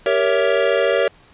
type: chord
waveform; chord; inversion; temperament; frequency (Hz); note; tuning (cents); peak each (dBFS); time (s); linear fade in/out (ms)
square; G diminished seventh; none; equal with one note detuned; 392 / 466.2 / 560.5 / 659.3; G4 / Bb4 / Db5 / Fb5; 0 / 0 / +19 / 0; -23 / -20 / -19 / -24; 0.06-1.08; 2
effects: pink hiss -50 dBFS RMS until 1.33 s + resampled to 8000 Hz